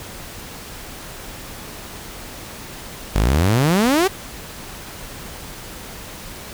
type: exponential sweep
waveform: sawtooth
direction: up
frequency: 46.25 to 401.2 Hz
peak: -10 dBFS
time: 3.15-4.08 s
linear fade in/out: 10 ms
effects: pink hiss -35 dBFS RMS until 6.53 s